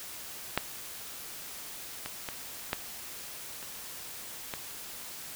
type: clicks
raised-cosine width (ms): 0.3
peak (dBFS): -9 / -20 / -19 / -12 / -28 / -18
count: 6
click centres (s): 0.576 / 2.06 / 2.288 / 2.731 / 3.628 / 4.538
effects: white hiss -43 dBFS RMS until 5.35 s